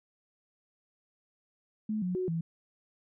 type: tone with pitch steps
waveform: sine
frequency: 215.2 / 181 / 368.6 / 165.1 Hz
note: A3 / F#3 / F#4 / E3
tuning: -38 / -38 / -7 / +3 cents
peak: -29 dBFS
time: 1.89-2.41 s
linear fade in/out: 5 ms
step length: 130 ms
effects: none